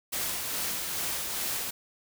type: noise with tremolo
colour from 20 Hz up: white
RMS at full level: -31 dBFS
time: 0.12-1.71 s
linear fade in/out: 10 ms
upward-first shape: sine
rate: 2.4 Hz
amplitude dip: 30%
effects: none